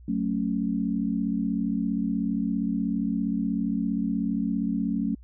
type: chord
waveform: sine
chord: F# minor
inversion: none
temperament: just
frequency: 185 / 222 / 277.5 Hz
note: F#3 / A3 / C#4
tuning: 0 / +16 / +2 cents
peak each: -29 / -27 / -29 dBFS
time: 0.08-5.15 s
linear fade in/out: 5 ms
effects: added 60 Hz sine -45 dBFS peak until 5.23 s